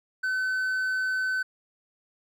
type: tone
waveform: triangle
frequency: 1519 Hz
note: F#6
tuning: 45 cents sharp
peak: -23 dBFS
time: 0.23-1.43 s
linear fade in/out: 10 ms
effects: none